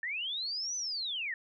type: linear two-way sweep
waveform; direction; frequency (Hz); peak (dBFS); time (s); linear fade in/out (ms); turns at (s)
sine; up then down; 1751 to 6100 to 1751; -33; 0.03-1.34; 2; 0.76
effects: none